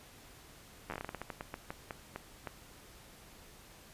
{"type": "slowing click train", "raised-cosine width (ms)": 0.5, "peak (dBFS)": -24, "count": 18, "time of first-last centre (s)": [0.9, 2.473], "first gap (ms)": 10, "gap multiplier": 1.24, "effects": ["pink hiss -56 dBFS RMS until 3.93 s", "resampled to 32000 Hz"]}